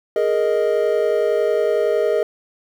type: chord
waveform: triangle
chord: Ab suspended second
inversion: none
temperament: equal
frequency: 415.3 / 466.2 / 622.3 Hz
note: Ab4 / Bb4 / Eb5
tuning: 0 / 0 / 0 cents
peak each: -18 dBFS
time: 0.16-2.23 s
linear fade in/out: 2 ms
effects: 8-bit

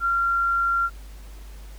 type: tone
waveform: sine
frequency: 1378 Hz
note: F6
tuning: 24 cents flat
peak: -19 dBFS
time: 0-0.9 s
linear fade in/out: 50 ms
effects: added 50 Hz sine -38 dBFS peak until 1.78 s + pink hiss -51 dBFS RMS until 1.78 s

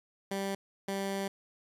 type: tone pair in turn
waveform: 15% pulse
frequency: 196 / 196 Hz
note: G3 / G3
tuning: 0 / 0 cents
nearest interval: unison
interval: 0 cents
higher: neither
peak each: -26 / -26 dBFS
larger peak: neither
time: 0.31-0.55 / 0.88-1.28 s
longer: second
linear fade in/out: 5 ms
effects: resampled to 32000 Hz

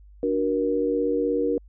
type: chord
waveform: sine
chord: D augmented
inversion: none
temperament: equal with one note detuned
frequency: 293.7 / 370 / 472.9 Hz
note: D4 / F#4 / A#4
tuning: 0 / 0 / +25 cents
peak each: -26 / -28 / -23 dBFS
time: 0.23-1.58 s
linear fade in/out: 2 ms
effects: added 50 Hz sine -46 dBFS peak until 1.68 s

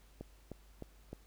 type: click train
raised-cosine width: 2 ms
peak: -30 dBFS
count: 4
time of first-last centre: 0.21-1.13 s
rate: 3.26 Hz
effects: added 50 Hz sine -59 dBFS peak until 1.26 s + pink hiss -67 dBFS RMS until 1.26 s

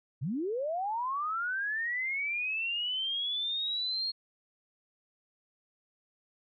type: linear sweep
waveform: sine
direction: up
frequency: 110.8 to 4285 Hz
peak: -30 dBFS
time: 0.21-4.12 s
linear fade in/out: 20 ms
effects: none

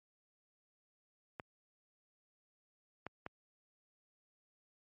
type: clicks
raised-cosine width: 0.5 ms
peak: -27 dBFS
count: 3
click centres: 1.398 / 3.066 / 3.264 s
effects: high-pass 80 Hz 12 dB/octave + MP3 32 kbps

